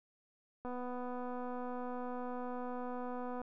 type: click train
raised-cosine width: 1 ms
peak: -30 dBFS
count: 687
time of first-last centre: 0.65-3.416 s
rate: 248 Hz
effects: none